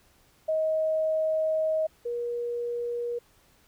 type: tone pair in turn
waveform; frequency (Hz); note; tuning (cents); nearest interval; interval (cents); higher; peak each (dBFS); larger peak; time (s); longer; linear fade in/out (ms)
sine; 631 / 477.1; D#5 / A#4; +24 / +40; perfect fourth; 484; first; -23 / -28; first; 0.48-1.87 / 2.05-3.19; first; 10
effects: pink hiss -62 dBFS RMS until 3.67 s